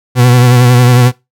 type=tone with vibrato; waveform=40% pulse; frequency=123.6 Hz; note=B2; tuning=2 cents sharp; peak=-3 dBFS; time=0.15-1.12 s; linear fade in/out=50 ms; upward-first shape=triangle; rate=11 Hz; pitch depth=48 cents each way; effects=noise-tail reverb RT60 0.2 s tail -19 dB re dry